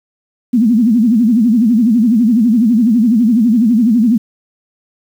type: tone with vibrato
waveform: sine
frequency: 229.1 Hz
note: A#3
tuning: 30 cents flat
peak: -7 dBFS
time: 0.53-4.18 s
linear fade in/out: 10 ms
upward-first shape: sine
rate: 12 Hz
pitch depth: 170 cents each way
effects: 7-bit